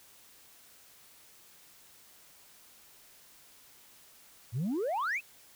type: exponential sweep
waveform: sine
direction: up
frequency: 104.4 to 2724 Hz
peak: -27 dBFS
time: 4.52-5.21 s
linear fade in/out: 50 ms
effects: tanh soft clip ceiling -28 dBFS + white hiss -58 dBFS RMS until 5.55 s